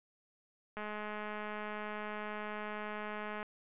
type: click train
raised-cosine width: 0.5 ms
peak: -27 dBFS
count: 562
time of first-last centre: 0.77-3.429 s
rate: 211 Hz
effects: resampled to 8000 Hz